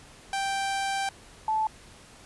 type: tone pair in turn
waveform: sawtooth / sine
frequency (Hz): 784 / 872.2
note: G5 / A5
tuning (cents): 0 / -15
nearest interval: major second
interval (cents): 185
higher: second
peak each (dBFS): -23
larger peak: neither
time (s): 0.33-1.09 / 1.48-1.67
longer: first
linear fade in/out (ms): 2
effects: pink hiss -51 dBFS RMS until 2.25 s + resampled to 24000 Hz